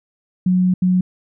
sine tone bursts at uneven times, 182.8 Hz, F#3, 21 cents flat, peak -12 dBFS, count 2, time 0.46-0.74 / 0.82-1.01 s, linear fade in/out 5 ms, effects none

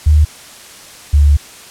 sine tone pair in turn, 75.9 / 72.51 Hz, D#2 / D2, -42 / -22 cents, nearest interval minor second, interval 80 cents, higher first, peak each -5 dBFS, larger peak neither, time 0.06-0.25 / 1.13-1.37 s, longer second, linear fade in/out 10 ms, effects white hiss -36 dBFS RMS until 1.7 s + low-pass 10000 Hz 12 dB/octave

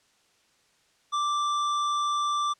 triangle tone with hard clipping, 1174.7 Hz, D6, in tune, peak -26 dBFS, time 1.12-2.54 s, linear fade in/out 20 ms, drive 16 dB, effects white hiss -65 dBFS RMS until 2.59 s + low-pass 7000 Hz 12 dB/octave

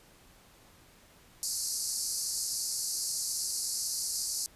pink band-pass noise, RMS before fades -34 dBFS, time 1.43-4.46 s, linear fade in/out 0 ms, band 4400 to 12000 Hz, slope 96 dB/octave, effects pink hiss -59 dBFS RMS until 4.55 s + resampled to 32000 Hz

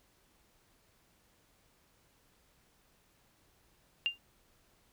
sine tone with exponential decay, 2794 Hz, F7, in tune, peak -24 dBFS, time 4.06-4.18 s, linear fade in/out 0 ms, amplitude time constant 25 ms, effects pink hiss -69 dBFS RMS until 4.92 s

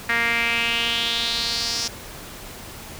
sawtooth tone with band-pass filter sweep, 233.1 Hz, A#3, in tune, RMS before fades -23 dBFS, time 0.09-1.88 s, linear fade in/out 5 ms, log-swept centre 1900 to 5500 Hz, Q 4.2, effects pink hiss -38 dBFS RMS until 2.99 s

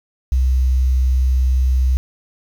sine tone with quantisation, 64.1 Hz, C2, 35 cents flat, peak -12 dBFS, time 0.32-1.97 s, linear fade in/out 0 ms, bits 7, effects none

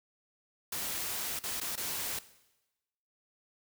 white noise with dropouts, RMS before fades -36 dBFS, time 0.72-2.19 s, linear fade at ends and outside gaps 5 ms, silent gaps 1.392-1.436 / 1.602-1.612 / 1.757-1.775 s, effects noise-tail reverb RT60 1.0 s tail -17 dB re dry

